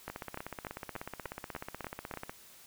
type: two click trains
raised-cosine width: 0.5 ms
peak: -23 / -24 dBFS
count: 8 / 37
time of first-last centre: 0.08-2.139 / 0.1-2.295 s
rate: 3.4 / 16.4 Hz
effects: white hiss -56 dBFS RMS until 2.66 s